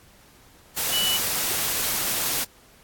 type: tone in noise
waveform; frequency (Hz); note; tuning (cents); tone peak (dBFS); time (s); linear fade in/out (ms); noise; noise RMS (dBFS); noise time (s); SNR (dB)
sine; 2960; F#7; 0; -22; 0.92-1.18; 20; white; -25; 0.76-2.45; 0
effects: pink hiss -54 dBFS RMS until 2.83 s + AAC 64 kbps